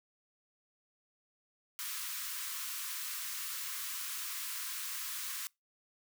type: high-pass noise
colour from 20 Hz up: white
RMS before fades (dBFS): -40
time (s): 1.79-5.47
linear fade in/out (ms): 0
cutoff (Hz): 1000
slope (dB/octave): 96
effects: noise-tail reverb RT60 0.2 s tail -25 dB re dry